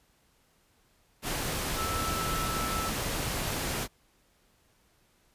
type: tone in noise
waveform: sine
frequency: 1318.5 Hz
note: E6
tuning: in tune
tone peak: -33 dBFS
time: 1.75-2.92 s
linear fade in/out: 50 ms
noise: pink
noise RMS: -32 dBFS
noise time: 1.22-3.88 s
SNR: -4 dB
effects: pink hiss -67 dBFS RMS until 5.34 s + resampled to 32000 Hz